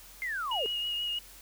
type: linear sweep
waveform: sine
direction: down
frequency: 2140 to 400.2 Hz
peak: -31 dBFS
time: 0.22-0.66 s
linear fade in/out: 0 ms
type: tone with vibrato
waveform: sine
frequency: 2877 Hz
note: F#7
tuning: 49 cents flat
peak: -30 dBFS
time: 0.51-1.19 s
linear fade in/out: 5 ms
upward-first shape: sine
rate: 6.2 Hz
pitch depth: 20 cents each way
effects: added 44 Hz sine -56 dBFS peak until 1.41 s + white hiss -52 dBFS RMS until 1.41 s